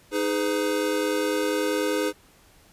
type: chord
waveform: square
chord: G# minor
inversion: second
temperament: equal with one note detuned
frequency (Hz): 311.1 / 415.3 / 505.4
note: D#4 / G#4 / B4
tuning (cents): 0 / 0 / +40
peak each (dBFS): -28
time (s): 0.11-2.13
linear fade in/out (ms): 50
effects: pink hiss -56 dBFS RMS until 2.72 s + resampled to 32000 Hz